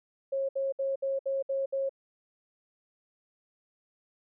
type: tone bursts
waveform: sine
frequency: 543 Hz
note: C#5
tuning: 36 cents flat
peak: -27 dBFS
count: 7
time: 0.32-1.894 s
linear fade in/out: 10 ms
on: 170 ms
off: 64 ms
effects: none